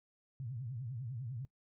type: tone with vibrato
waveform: sine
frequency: 123.47 Hz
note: B2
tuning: in tune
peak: -39 dBFS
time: 0.4-1.45 s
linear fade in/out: 0 ms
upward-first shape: triangle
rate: 10 Hz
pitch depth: 250 cents each way
effects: noise-tail reverb RT60 0.1 s tail -20 dB re dry